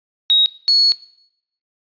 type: tone pair in turn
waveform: sine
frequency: 3792 / 4369 Hz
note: A#7 / C#8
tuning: +29 / -26 cents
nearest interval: major second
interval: 245 cents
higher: second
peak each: -10 dBFS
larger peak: neither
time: 0.3-0.46 / 0.68-0.92 s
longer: second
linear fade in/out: 0 ms
effects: noise-tail reverb RT60 0.7 s tail -18 dB re dry + resampled to 11025 Hz